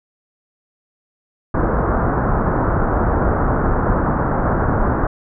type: low-pass noise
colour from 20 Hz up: pink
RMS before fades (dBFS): -17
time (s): 1.54-5.07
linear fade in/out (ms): 5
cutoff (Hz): 1500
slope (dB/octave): 48
effects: none